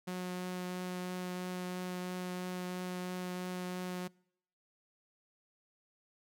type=tone with vibrato; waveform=sawtooth; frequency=181.5 Hz; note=F#3; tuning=33 cents flat; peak=-33 dBFS; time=0.07-4.08 s; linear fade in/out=10 ms; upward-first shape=triangle; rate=3 Hz; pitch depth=9 cents each way; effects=noise-tail reverb RT60 0.7 s tail -25 dB re dry